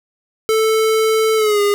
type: tone with pitch glide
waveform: square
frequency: 440 to 408.2 Hz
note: A4 to G#4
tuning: 0 to -30 cents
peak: -13 dBFS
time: 0.49-1.74 s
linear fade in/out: 0 ms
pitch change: -130 cents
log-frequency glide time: 1.36-1.61 s
effects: none